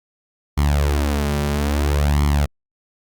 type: tone with flanger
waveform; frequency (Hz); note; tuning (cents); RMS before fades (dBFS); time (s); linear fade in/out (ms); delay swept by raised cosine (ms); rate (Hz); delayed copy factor
sawtooth; 72.4; D2; -24; -18; 0.57-2.46; 10; 0.93 to 5.13; 0.6; +0.8
effects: Opus 48 kbps